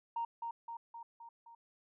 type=tone with echo; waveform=sine; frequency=929 Hz; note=A#5; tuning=6 cents flat; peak=-33 dBFS; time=0.16-0.25 s; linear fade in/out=5 ms; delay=260 ms; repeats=5; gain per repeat=-4 dB; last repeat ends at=1.55 s; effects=tanh soft clip ceiling -29 dBFS